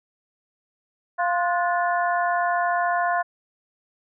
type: harmonic tone with a mistuned harmonic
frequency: 349.2 Hz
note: F4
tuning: in tune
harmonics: 2 / 3 / 4 / 5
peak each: -22 / -26 / -28 / -30 dBFS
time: 1.18-3.23 s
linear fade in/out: 20 ms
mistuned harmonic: 4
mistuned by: +69 cents
effects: none